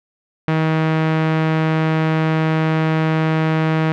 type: tone with low-pass filter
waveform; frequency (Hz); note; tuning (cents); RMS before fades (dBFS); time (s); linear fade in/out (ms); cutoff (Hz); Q
sawtooth; 158.7; D#3; +35; -17; 0.48-3.92; 0; 2300; 1.1
effects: none

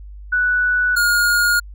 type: tone pair in turn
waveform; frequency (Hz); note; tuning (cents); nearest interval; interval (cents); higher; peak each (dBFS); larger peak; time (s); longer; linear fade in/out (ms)
sine / square; 1480 / 1428.8; F#6 / F6; 0 / +39; minor second; 61; first; -14; neither; 0.32-0.96 / 0.96-1.6; neither; 10
effects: added 50 Hz sine -33 dBFS peak until 1.74 s

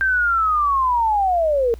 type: linear sweep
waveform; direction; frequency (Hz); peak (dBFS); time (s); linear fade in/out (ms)
sine; down; 1579 to 449.8; -15; 0.01-1.74; 0
effects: added 60 Hz sine -34 dBFS peak until 1.79 s + pink hiss -53 dBFS RMS until 1.79 s

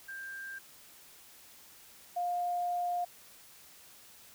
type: tone pair in turn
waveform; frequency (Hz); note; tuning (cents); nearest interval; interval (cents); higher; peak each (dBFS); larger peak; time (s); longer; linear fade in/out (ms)
sine; 1587 / 706.9; G6 / F5; +21 / +21; octave + major second; 1400; first; -40 / -30; second; 0.08-0.59 / 2.16-3.05; second; 10
effects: white hiss -56 dBFS RMS until 4.34 s

